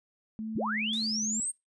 sine tone with vibrato, 217.7 Hz, A3, 18 cents flat, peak -33 dBFS, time 0.39-1.4 s, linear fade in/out 0 ms, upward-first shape sine, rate 2.1 Hz, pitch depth 22 cents each way
sine linear sweep, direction up, 32.7 to 8700 Hz, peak -29 dBFS, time 0.55-1.52 s, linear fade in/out 20 ms
blue noise with exponential decay, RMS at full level -42 dBFS, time 0.93-1.58 s, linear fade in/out 2 ms, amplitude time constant 140 ms
effects noise-tail reverb RT60 0.2 s tail -25 dB re dry + resampled to 22050 Hz

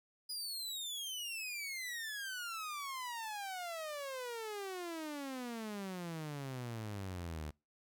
sawtooth exponential sweep, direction down, 4987 to 73.42 Hz, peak -37 dBFS, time 0.29-7.51 s, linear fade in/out 10 ms, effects noise-tail reverb RT60 0.3 s tail -26 dB re dry

